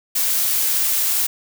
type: noise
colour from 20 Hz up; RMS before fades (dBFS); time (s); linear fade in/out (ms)
blue; -19; 0.15-1.27; 10
effects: none